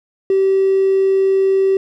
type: tone with hard clipping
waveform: triangle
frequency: 386 Hz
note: G4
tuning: 27 cents flat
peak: -11 dBFS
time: 0.3-1.77 s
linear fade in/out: 2 ms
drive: 3 dB
effects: none